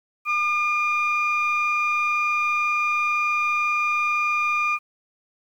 sine tone pair together, 1208 / 2417 Hz, D6 / D7, +48 / +49 cents, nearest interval octave, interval 1201 cents, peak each -21 dBFS, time 0.25-4.79 s, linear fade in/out 50 ms, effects tanh soft clip ceiling -15 dBFS + 9-bit

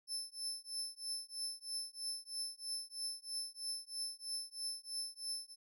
30% pulse tone with tremolo, 5274 Hz, E8, in tune, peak -33 dBFS, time 0.07-5.56 s, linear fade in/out 50 ms, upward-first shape triangle, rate 3.1 Hz, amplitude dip 100%, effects none

